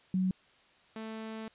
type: tone pair in turn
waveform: sine / sawtooth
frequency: 186.4 / 220.8 Hz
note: F#3 / A3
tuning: +13 / +6 cents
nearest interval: minor third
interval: 293 cents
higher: second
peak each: -26 / -35 dBFS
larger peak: first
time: 0.14-0.31 / 0.96-1.48 s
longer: second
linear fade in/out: 2 ms
effects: white hiss -63 dBFS RMS until 1.54 s + resampled to 8000 Hz